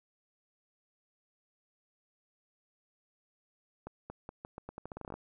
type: accelerating click train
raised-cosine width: 1 ms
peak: -28 dBFS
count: 16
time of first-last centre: 3.87-5.14 s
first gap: 230 ms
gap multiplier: 0.83
effects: none